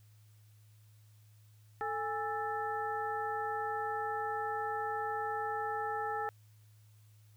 harmonic tone with a mistuned harmonic, 440 Hz, A4, in tune, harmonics 1 / 2 / 3 / 4, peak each -40 / -36 / -40 / -43 dBFS, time 1.81-6.29 s, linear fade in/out 0 ms, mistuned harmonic 2, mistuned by -110 cents, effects added 106 Hz sine -58 dBFS peak until 7.36 s + white hiss -71 dBFS RMS until 7.36 s

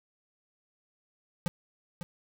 square tone with echo, 173.7 Hz, F3, 9 cents flat, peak -27 dBFS, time 1.46-1.48 s, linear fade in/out 0 ms, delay 550 ms, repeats 1, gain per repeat -9 dB, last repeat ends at 2.03 s, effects none

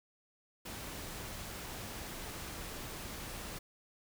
pink noise, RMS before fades -44 dBFS, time 0.65-3.59 s, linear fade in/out 10 ms, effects none

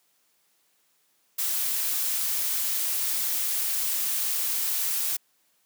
blue noise, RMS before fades -27 dBFS, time 1.38-5.17 s, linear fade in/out 10 ms, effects white hiss -68 dBFS RMS until 5.65 s + high-pass 150 Hz 12 dB/octave

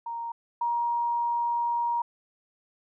sine tone pair in turn, 932.3 / 945.3 Hz, A#5 / A#5, 0 / +24 cents, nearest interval unison, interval 24 cents, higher second, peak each -31 / -24 dBFS, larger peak second, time 0.06-0.32 / 0.61-2.02 s, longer second, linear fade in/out 5 ms, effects none

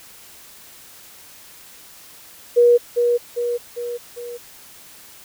sine tone with echo, 479.9 Hz, B4, 50 cents flat, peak -9 dBFS, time 2.56-2.78 s, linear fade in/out 20 ms, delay 400 ms, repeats 4, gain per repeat -5 dB, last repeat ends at 4.38 s, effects white hiss -44 dBFS RMS until 5.24 s

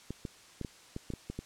clicks, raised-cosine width 3 ms, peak -24 dBFS, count 9, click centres 0.106 / 0.252 / 0.613 / 0.648 / 0.964 / 1.103 / 1.137 / 1.3 / 1.39 s, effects white hiss -56 dBFS RMS until 1.45 s + low-pass 8000 Hz 12 dB/octave

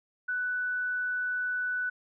sine tone, 1489 Hz, F#6, 11 cents sharp, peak -28 dBFS, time 0.28-1.9 s, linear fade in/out 10 ms, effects none

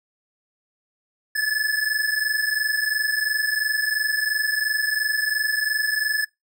square tone pair together, 1711.1 / 1734 Hz, A6 / A6, -49 / -26 cents, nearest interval unison, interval 23 cents, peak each -24 dBFS, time 1.35-6.25 s, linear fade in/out 10 ms, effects noise-tail reverb RT60 0.2 s tail -25 dB re dry

